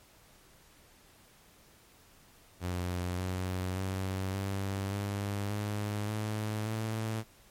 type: tone with pitch steps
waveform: sawtooth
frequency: 89.5 / 92.23 / 95.04 / 97.94 / 100.93 / 104 / 107.17 / 110.44 Hz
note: F2 / F#2 / F#2 / G2 / G#2 / G#2 / A2 / A2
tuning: +43 / -5 / +47 / -1 / -49 / +3 / -45 / +7 cents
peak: -28 dBFS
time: 2.6-7.24 s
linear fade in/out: 50 ms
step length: 580 ms
effects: pink hiss -60 dBFS RMS until 7.5 s + MP3 64 kbps